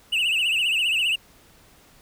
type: tone with vibrato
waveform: triangle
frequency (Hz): 2757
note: F7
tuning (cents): -23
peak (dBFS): -18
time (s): 0.12-1.16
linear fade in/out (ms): 10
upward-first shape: triangle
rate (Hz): 15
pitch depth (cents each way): 160
effects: pink hiss -54 dBFS RMS until 2.01 s